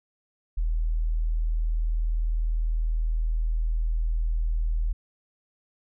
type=tone; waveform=sine; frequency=40.11 Hz; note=E1; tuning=47 cents flat; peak=-22 dBFS; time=0.57-4.93 s; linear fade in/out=10 ms; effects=none